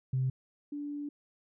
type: tone pair in turn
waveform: sine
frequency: 130.3 / 290.6 Hz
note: C3 / D4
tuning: -7 / -18 cents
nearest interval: octave + major second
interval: 1389 cents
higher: second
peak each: -26 / -35 dBFS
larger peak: first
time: 0.13-0.3 / 0.72-1.09 s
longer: second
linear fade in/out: 5 ms
effects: tanh soft clip ceiling -22 dBFS